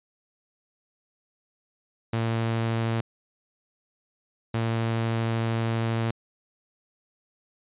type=tone bursts at uneven times; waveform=sawtooth; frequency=114.1 Hz; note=A#2; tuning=37 cents flat; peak=-20 dBFS; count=2; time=2.13-3.01 / 4.54-6.11 s; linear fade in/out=5 ms; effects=resampled to 8000 Hz